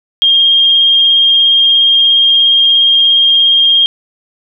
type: tone with vibrato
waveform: sine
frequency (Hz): 3223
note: G7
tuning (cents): +47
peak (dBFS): -5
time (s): 0.22-3.86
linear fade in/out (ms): 0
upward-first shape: square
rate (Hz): 17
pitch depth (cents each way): 10
effects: none